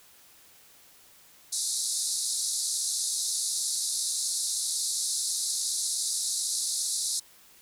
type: band-pass noise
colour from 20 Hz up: white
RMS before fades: -30 dBFS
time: 1.52-7.2 s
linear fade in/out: 10 ms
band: 3800 to 11000 Hz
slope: 96 dB/octave
effects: white hiss -56 dBFS RMS until 7.61 s

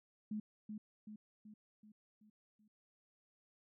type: tone with echo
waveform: sine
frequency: 212.8 Hz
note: G#3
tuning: 42 cents sharp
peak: -38 dBFS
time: 0.31-0.4 s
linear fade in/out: 5 ms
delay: 380 ms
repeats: 6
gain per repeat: -5 dB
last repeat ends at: 2.68 s
effects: none

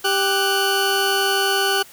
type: tone pair together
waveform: 20% pulse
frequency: 393.1 / 1484 Hz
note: G4 / F#6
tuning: +5 / +5 cents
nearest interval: octave + major seventh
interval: 2300 cents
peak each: -15 dBFS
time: 0.04-1.83 s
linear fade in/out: 10 ms
effects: white hiss -45 dBFS RMS until 1.92 s

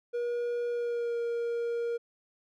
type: tone with pitch glide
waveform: triangle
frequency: 478.9 to 469.9 Hz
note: A#4 to A#4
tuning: +47 to +14 cents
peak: -27 dBFS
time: 0.13-1.98 s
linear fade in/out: 20 ms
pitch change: -33 cents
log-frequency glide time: 0.69-1.18 s
effects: none

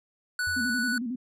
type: tone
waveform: square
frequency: 1480 Hz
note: F#6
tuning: in tune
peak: -27 dBFS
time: 0.39-0.98 s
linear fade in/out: 2 ms
type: tone with exponential decay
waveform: sine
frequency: 87.31 Hz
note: F2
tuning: in tune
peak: -35 dBFS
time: 0.47-0.98 s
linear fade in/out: 0 ms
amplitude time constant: 110 ms
type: tone with vibrato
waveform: sine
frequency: 241.8 Hz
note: B3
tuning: 36 cents flat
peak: -29 dBFS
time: 0.56-1.16 s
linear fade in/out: 10 ms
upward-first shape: square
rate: 11 Hz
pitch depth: 95 cents each way
effects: low-pass 12000 Hz 12 dB/octave

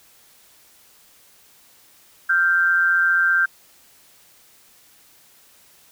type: tone pair together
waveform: sine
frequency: 1392.9 / 1568 Hz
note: F6 / G6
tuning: -5 / 0 cents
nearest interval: major second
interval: 205 cents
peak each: -20 / -16 dBFS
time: 2.29-3.46 s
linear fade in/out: 10 ms
effects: white hiss -53 dBFS RMS until 5.91 s

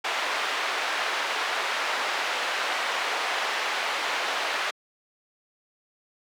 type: band-pass noise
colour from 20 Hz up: pink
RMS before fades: -28 dBFS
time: 0.04-4.71 s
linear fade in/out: 10 ms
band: 780 to 3300 Hz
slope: 12 dB/octave
effects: high-pass 300 Hz 12 dB/octave

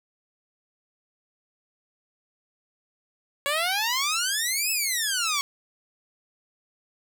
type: exponential two-way sweep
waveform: 10% pulse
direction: up then down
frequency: 554.4 to 2637 to 1099 Hz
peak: -15 dBFS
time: 3.46-5.41 s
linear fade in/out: 0 ms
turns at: 4.71 s
effects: none

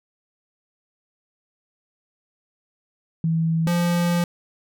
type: tone pair in turn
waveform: sine / square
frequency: 163.1 / 173.35 Hz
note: E3 / F3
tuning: -18 / -13 cents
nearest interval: minor second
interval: 105 cents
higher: second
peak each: -18 / -19 dBFS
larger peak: first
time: 3.24-3.67 / 3.67-4.24 s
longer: second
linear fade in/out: 2 ms
effects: none

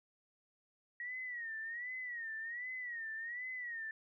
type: tone with vibrato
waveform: sine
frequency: 1897 Hz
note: A#6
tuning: 30 cents sharp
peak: -40 dBFS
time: 1-3.91 s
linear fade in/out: 2 ms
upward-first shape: sine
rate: 1.3 Hz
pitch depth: 120 cents each way
effects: none

